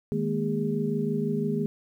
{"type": "tone cluster", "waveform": "sine", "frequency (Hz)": [156.4, 209.2, 235.3, 408.4], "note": ["D#3", "G#3", "A#3", "G#4"], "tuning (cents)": [9, 13, 16, -29], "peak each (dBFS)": -30, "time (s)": [0.12, 1.66], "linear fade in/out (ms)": 0, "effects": ["10-bit"]}